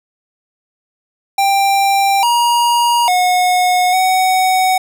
square tone with pitch steps, 789 / 950 / 727 / 748 Hz, G5 / A#5 / F#5 / F#5, +11 / +33 / -31 / +19 cents, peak -11 dBFS, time 1.38-4.78 s, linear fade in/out 5 ms, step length 850 ms, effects none

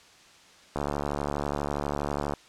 click train, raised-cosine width 1 ms, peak -15 dBFS, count 115, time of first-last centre 0.76-2.337 s, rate 72.3 Hz, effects white hiss -54 dBFS RMS until 2.48 s + low-pass 6000 Hz 12 dB/octave

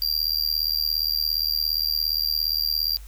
square tone with amplitude modulation, 4750 Hz, D8, 19 cents sharp, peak -18 dBFS, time 0.02-2.97 s, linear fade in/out 0 ms, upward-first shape sine, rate 77.3 Hz, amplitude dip 100%, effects added 50 Hz sine -38 dBFS peak until 3.07 s + white hiss -52 dBFS RMS until 3.07 s

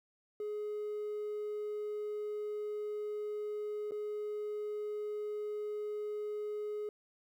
triangle tone with dropouts, 420 Hz, G#4, 19 cents sharp, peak -33 dBFS, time 0.4-6.89 s, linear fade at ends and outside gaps 2 ms, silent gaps 3.91-3.919 s, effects tanh soft clip ceiling -31 dBFS + 12-bit

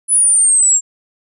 sine linear sweep, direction down, 10070 to 7390 Hz, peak -8 dBFS, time 0.08-0.81 s, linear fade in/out 50 ms, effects none

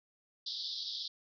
pink band-pass noise, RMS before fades -40 dBFS, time 0.46-1.08 s, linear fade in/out 5 ms, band 3400 to 5200 Hz, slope 96 dB/octave, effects none

